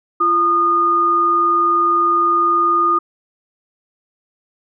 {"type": "tone pair together", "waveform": "sine", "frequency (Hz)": [343.2, 1223.9], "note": ["F4", "D#6"], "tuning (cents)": [-30, -29], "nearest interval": "octave + minor seventh", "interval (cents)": 2201, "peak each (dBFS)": [-22, -12], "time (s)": [0.2, 2.99], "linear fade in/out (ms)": 10, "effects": []}